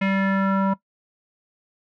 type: tone with low-pass filter sweep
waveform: square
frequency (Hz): 194.2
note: G3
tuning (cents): -16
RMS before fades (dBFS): -21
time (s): 0.01-0.74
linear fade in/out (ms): 10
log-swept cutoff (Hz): 2300 to 1100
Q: 3.8
effects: noise-tail reverb RT60 0.1 s tail -18 dB re dry